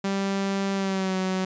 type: tone with pitch glide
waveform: sawtooth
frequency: 196 to 187.47 Hz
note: G3 to F#3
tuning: 0 to +23 cents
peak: -20 dBFS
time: 0.04-1.45 s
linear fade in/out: 5 ms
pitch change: -77 cents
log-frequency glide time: 0.74-1.16 s
effects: resampled to 16000 Hz